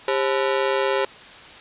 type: ring-modulated tone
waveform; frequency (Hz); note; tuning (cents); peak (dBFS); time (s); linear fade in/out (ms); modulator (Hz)
sawtooth; 467.9; A#4; +6; -12; 0.08-1.05; 2; 68.2
effects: white hiss -42 dBFS RMS until 1.6 s + resampled to 8000 Hz